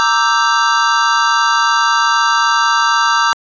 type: chord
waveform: square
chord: E half-diminished seventh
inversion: second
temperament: equal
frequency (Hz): 932.3 / 1174.7 / 1318.5 / 1568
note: Bb5 / D6 / E6 / G6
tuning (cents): 0 / 0 / 0 / 0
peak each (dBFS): -17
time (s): 0-3.33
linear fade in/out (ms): 0
effects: resampled to 16000 Hz